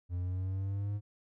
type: exponential sweep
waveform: triangle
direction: up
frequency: 87.7 to 104 Hz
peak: -30 dBFS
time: 0.09-1.01 s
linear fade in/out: 50 ms
effects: none